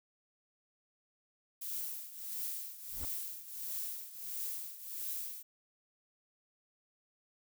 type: noise with tremolo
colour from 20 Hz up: violet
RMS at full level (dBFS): -38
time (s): 1.61-5.43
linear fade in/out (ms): 10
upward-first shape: triangle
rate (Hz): 1.5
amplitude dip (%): 80
type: noise with exponential growth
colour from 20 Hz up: brown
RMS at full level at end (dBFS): -35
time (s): 2.87-3.05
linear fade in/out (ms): 2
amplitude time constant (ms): 37
effects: none